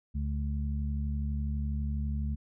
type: harmonic tone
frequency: 72.1 Hz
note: D2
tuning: 31 cents flat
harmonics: 1 / 2 / 3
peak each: -30 / -38 / -38 dBFS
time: 0.14-2.36 s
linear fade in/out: 20 ms
effects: none